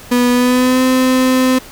35% pulse tone with pitch glide, 245.2 to 257.5 Hz, B3 to C4, -12 to -28 cents, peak -8 dBFS, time 0.11-1.59 s, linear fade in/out 10 ms, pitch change +84 cents, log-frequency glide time 0.31-0.82 s, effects pink hiss -36 dBFS RMS until 1.71 s

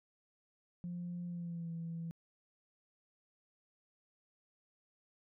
sine tone with pitch glide, 175.2 to 166.23 Hz, F3 to E3, +6 to +15 cents, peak -38 dBFS, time 0.84-2.11 s, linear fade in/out 0 ms, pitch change -91 cents, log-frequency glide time 1.26-1.71 s, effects tanh soft clip ceiling -35 dBFS

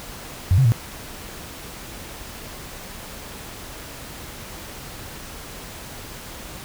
sine tone with pitch steps, 92.1 / 132.8 / 115.4 Hz, F#2 / C3 / A#2, -7 / +26 / -17 cents, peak -12 dBFS, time 0.51-0.72 s, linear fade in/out 0 ms, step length 70 ms, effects pink hiss -37 dBFS RMS until 6.64 s

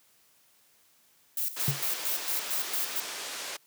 violet noise with tremolo, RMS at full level -30 dBFS, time 1.37-3 s, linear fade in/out 2 ms, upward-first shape square, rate 4.4 Hz, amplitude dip 75%
white band-pass noise, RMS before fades -38 dBFS, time 1.56-3.57 s, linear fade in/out 10 ms, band 340 to 6700 Hz, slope 12 dB/octave
triangle tone with exponential decay, 138.59 Hz, C#3, in tune, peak -19 dBFS, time 1.68-1.83 s, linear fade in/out 0 ms, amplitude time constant 32 ms
effects white hiss -64 dBFS RMS until 3.66 s + high-pass 80 Hz 12 dB/octave

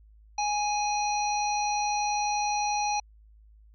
harmonic tone, 830.6 Hz, G#5, in tune, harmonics 1 / 3 / 5 / 7, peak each -26 / -35 / -37 / -35 dBFS, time 0.38-3 s, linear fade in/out 5 ms, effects added 53 Hz sine -52 dBFS peak until 3.74 s

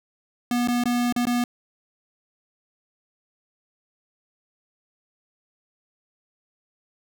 square tone with dropouts, 242.5 Hz, B3, 31 cents flat, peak -21 dBFS, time 0.51-1.44 s, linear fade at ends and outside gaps 2 ms, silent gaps 0.675-0.684 / 0.838-0.856 / 1.125-1.162 / 1.254-1.269 s, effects none

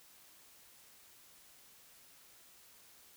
silence, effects white hiss -61 dBFS RMS until 3.16 s

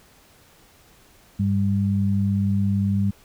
sine tone pair together, 99.96 / 197.9 Hz, G2 / G3, +34 / +17 cents, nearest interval octave, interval 1183 cents, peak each -21 dBFS, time 1.39-3.11 s, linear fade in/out 10 ms, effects pink hiss -54 dBFS RMS until 3.24 s

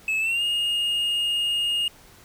triangle tone with pitch glide, 2596 to 2847 Hz, E7 to F7, -27 to +33 cents, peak -20 dBFS, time 0.08-1.88 s, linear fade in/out 2 ms, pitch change +160 cents, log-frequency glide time 0.19-0.43 s, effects pink hiss -51 dBFS RMS until 2.24 s

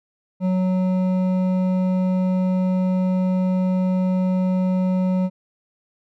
sine tone with hard clipping, 185 Hz, F#3, in tune, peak -19 dBFS, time 0.4-5.3 s, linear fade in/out 50 ms, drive 9 dB, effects none

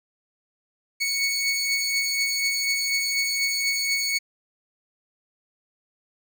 20% pulse beating tone pair, 2217 / 2221.1 Hz, C#7 / C#7, 0 / +3 cents, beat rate 4.1 Hz, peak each -25 / -18 dBFS, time 1-4.19 s, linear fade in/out 20 ms, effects none

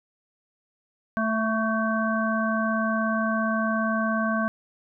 harmonic tone with a mistuned harmonic, 220.7 Hz, A3, 5 cents sharp, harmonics 1 / 3 / 5 / 7, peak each -25 / -29 / -29 / -29 dBFS, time 1.17-4.48 s, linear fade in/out 0 ms, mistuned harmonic 5, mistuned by +24 cents, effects none

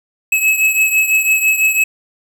square beating tone pair, 2577 / 2583 Hz, E7 / E7, -40 / -36 cents, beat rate 6 Hz, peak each -13 / -18 dBFS, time 0.32-1.84 s, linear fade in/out 5 ms, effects none

